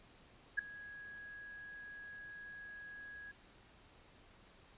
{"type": "tone with ADSR envelope", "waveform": "sine", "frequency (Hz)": 1661.2, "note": "G#6", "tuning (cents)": 0, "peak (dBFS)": -28, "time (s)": [0.57, 3.32], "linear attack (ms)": 20, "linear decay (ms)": 4, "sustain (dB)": -20, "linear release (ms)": 13, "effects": ["pink hiss -63 dBFS RMS until 4.77 s", "resampled to 8000 Hz"]}